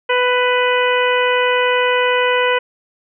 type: harmonic tone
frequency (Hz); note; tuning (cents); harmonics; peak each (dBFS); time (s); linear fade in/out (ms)
496.6; B4; +9; 1 / 2 / 3 / 4 / 5 / 6; -16 / -19 / -21 / -22 / -23 / -24; 0.09-2.59; 10
effects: none